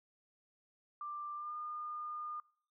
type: tone with pitch glide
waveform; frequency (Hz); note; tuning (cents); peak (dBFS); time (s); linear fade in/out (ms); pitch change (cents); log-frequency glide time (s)
sine; 1183 to 1214.9; D6 to D#6; +12 to -42; -40; 1.01-2.4; 2; +46; 1.35-1.55
effects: noise-tail reverb RT60 0.5 s tail -22 dB re dry